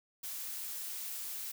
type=noise; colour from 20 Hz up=blue; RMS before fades=-41 dBFS; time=0.23-1.52 s; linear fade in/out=10 ms; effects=none